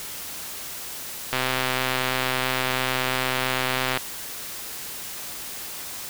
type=click train; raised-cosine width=0.3 ms; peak=-7 dBFS; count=342; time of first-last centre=1.33-3.973 s; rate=129 Hz; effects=white hiss -35 dBFS RMS until 6.09 s